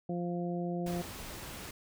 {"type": "harmonic tone", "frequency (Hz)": 174.6, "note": "F3", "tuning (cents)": 0, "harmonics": [1, 2, 3, 4], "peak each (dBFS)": [-34, -38, -42, -42], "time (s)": [0.09, 1.02], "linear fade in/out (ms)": 5}
{"type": "noise", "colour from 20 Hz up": "pink", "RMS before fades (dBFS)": -44, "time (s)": [0.86, 1.71], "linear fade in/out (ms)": 5}
{"effects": []}